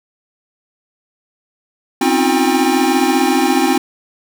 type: tone cluster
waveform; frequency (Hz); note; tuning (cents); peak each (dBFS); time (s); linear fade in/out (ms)
square; 257.5 / 272.2 / 317 / 357.8 / 800; C4 / C#4 / D#4 / F4 / G5; -28 / -31 / +32 / +42 / +35; -19; 2.01-3.78; 5
effects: none